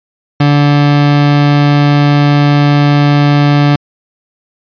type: tone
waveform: 30% pulse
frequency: 145 Hz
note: D3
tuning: 22 cents flat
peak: -3 dBFS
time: 0.4-3.76 s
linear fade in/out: 5 ms
effects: resampled to 11025 Hz